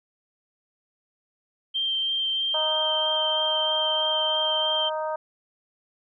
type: tone with vibrato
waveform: sine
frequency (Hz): 3151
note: G7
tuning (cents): +8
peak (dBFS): -23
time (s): 1.74-4.9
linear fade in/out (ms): 20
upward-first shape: sine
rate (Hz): 3.1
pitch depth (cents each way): 9
type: harmonic tone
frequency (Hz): 311.1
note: D#4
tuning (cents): 0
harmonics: 2 / 3 / 4 / 5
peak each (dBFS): -28 / -30 / -36 / -42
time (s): 2.54-5.16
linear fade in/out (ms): 5
effects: none